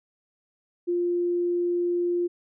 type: tone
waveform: sine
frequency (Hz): 350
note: F4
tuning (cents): +4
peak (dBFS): -22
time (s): 0.87-2.28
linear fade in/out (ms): 20
effects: none